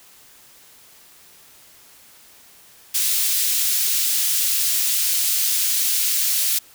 white high-pass noise, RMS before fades -20 dBFS, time 2.94-6.59 s, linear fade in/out 10 ms, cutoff 3200 Hz, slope 12 dB/octave, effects white hiss -49 dBFS RMS until 6.74 s

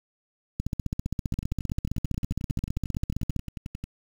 two click trains, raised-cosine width 5 ms, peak -22 / -15 dBFS, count 29 / 43, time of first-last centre 1.34-3.84 / 0.6-3.363 s, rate 11.2 / 15.2 Hz, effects 7-bit

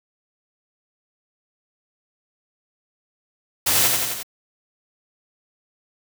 white noise with echo, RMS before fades -19 dBFS, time 3.66-3.88 s, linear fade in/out 10 ms, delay 88 ms, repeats 4, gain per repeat -3 dB, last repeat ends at 4.232 s, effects none

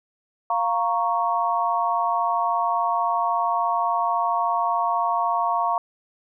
sine chord, Bb minor, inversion second, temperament equal, 698.5 / 932.3 / 1108.7 Hz, F5 / Bb5 / Db6, 0 / 0 / 0 cents, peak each -24 dBFS, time 0.5-5.78 s, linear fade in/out 2 ms, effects none

